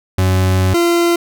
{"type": "tone pair in turn", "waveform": "40% pulse", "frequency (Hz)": [93.5, 342.8], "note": ["F#2", "F4"], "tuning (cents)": [19, -32], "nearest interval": "octave + minor seventh", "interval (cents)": 2249, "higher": "second", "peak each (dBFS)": -10, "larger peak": "neither", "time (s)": [[0.18, 0.74], [0.74, 1.16]], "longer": "first", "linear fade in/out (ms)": 5, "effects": []}